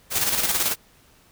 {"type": "noise with tremolo", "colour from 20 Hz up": "white", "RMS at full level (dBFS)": -21, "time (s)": [0.1, 0.76], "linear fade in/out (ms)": 50, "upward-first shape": "square", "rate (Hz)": 18, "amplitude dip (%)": 45, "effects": ["pink hiss -56 dBFS RMS until 1.31 s"]}